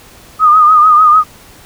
sine tone with vibrato, 1236 Hz, D#6, 12 cents flat, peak -3 dBFS, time 0.39-1.24 s, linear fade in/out 50 ms, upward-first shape triangle, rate 6.7 Hz, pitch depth 69 cents each way, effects pink hiss -39 dBFS RMS until 1.65 s

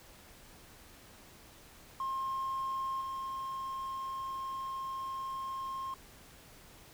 triangle tone with level steps, 1066 Hz, C6, 32 cents sharp, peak -30 / -34 dBFS, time 2-5.94 s, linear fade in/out 2 ms, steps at 3.01 s, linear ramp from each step 2 ms, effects tanh soft clip ceiling -29 dBFS + pink hiss -56 dBFS RMS until 6.93 s

